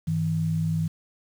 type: tone pair together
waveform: sine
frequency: 100.3 / 161.25 Hz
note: G2 / E3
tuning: +40 / -38 cents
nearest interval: minor sixth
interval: 822 cents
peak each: -30 / -23 dBFS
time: 0.07-0.88 s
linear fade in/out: 10 ms
effects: 8-bit